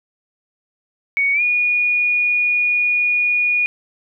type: tone with pitch glide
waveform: sine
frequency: 2233 to 2449 Hz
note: C#7 to D#7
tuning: +12 to -28 cents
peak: -14 dBFS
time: 1.17-3.66 s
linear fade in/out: 0 ms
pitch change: +160 cents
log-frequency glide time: 1.33-1.42 s
effects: none